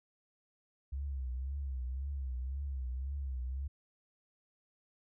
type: tone with vibrato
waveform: sine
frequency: 66.3 Hz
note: C2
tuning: 23 cents sharp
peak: -35 dBFS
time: 0.92-3.68 s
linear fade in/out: 10 ms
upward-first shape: triangle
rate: 1.9 Hz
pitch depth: 130 cents each way
effects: none